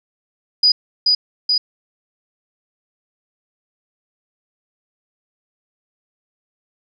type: tone with echo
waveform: sine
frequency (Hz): 4930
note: D#8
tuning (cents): -17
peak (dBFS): -9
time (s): 0.63-0.72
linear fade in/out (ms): 5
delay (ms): 430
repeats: 2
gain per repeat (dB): -2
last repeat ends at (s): 1.58
effects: none